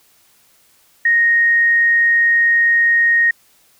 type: tone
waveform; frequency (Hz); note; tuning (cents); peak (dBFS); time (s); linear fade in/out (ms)
sine; 1864.7; A#6; 0; -10; 1.05-3.31; 5
effects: white hiss -54 dBFS RMS until 3.79 s